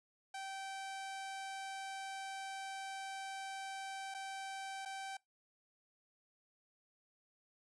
sawtooth tone with dropouts, 776 Hz, G5, 18 cents flat, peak -39 dBFS, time 0.34-5.17 s, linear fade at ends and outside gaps 5 ms, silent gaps 4.142-4.146 / 4.852-4.857 s, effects noise-tail reverb RT60 0.2 s tail -24 dB re dry + resampled to 24000 Hz

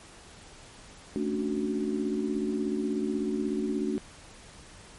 sine chord, D major seventh, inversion second, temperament equal, 220 / 277.2 / 293.7 / 370 Hz, A3 / C#4 / D4 / F#4, 0 / 0 / 0 / 0 cents, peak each -31 / -35 / -32 / -32 dBFS, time 1.16-3.98 s, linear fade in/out 0 ms, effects pink hiss -50 dBFS RMS until 4.98 s + MP3 48 kbps

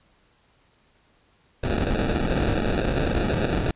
pink noise with sample-and-hold, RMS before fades -23 dBFS, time 1.63-3.71 s, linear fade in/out 5 ms, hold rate 1050 Hz, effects pink hiss -62 dBFS RMS until 3.75 s + resampled to 8000 Hz

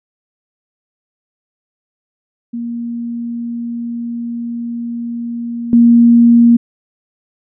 sine tone with level steps, 235.4 Hz, A#3, 17 cents sharp, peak -19 / -4 dBFS, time 2.53-6.57 s, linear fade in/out 10 ms, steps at 5.73 s, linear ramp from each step 2 ms, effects none

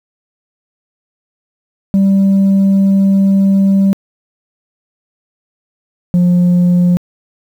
sine tone pair in turn, 195.1 / 177.23 Hz, G3 / F3, -8 / +26 cents, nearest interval major second, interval 166 cents, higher first, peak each -4 dBFS, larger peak neither, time 1.94-3.93 / 6.14-6.97 s, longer first, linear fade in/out 0 ms, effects tanh soft clip ceiling -6 dBFS + 7-bit

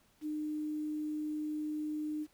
sine tone with quantisation, 304 Hz, D#4, 40 cents flat, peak -34 dBFS, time 0.21-2.27 s, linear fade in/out 50 ms, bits 10, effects pink hiss -69 dBFS RMS until 2.33 s

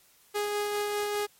sawtooth tone with tremolo, 413.8 Hz, G#4, 6 cents flat, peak -23 dBFS, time 0.34-1.27 s, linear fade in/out 20 ms, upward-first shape sine, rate 5 Hz, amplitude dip 25%, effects white hiss -61 dBFS RMS until 1.39 s + MP3 64 kbps

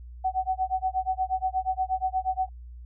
sine tone with tremolo, 752 Hz, F#5, 28 cents sharp, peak -21 dBFS, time 0.24-2.49 s, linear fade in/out 10 ms, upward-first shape sine, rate 8.4 Hz, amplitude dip 100%, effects added 60 Hz sine -40 dBFS peak until 2.85 s

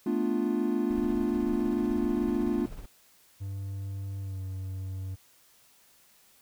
triangle chord, B half-diminished seventh, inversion third, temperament equal, 220 / 246.9 / 293.7 / 349.2 Hz, A3 / B3 / D4 / F4, 0 / 0 / 0 / 0 cents, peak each -29 dBFS, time 0.06-2.66 s, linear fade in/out 5 ms
brown noise with tremolo, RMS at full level -39 dBFS, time 0.9-2.86 s, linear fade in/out 10 ms, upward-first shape triangle, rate 16 Hz, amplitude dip 65%
triangle tone with pitch glide, 98 to 94.77 Hz, G2 to F#2, 0 to +42 cents, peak -31 dBFS, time 3.4-5.16 s, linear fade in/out 20 ms, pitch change -58 cents, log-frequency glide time 4.21-4.39 s
effects white hiss -61 dBFS RMS until 6.41 s

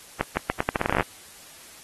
accelerating click train, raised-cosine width 0.5 ms, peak -7 dBFS, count 15, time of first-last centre 0.21-1.008 s, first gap 160 ms, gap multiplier 0.81, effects white hiss -47 dBFS RMS until 1.83 s + AAC 32 kbps

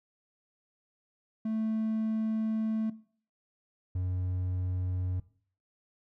triangle tone pair in turn, 220 / 91.44 Hz, A3 / F#2, 0 / -20 cents, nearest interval octave + minor third, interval 1520 cents, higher first, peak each -27 dBFS, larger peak neither, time 1.45-2.9 / 3.95-5.2 s, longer first, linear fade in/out 5 ms, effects noise-tail reverb RT60 0.5 s tail -18 dB re dry

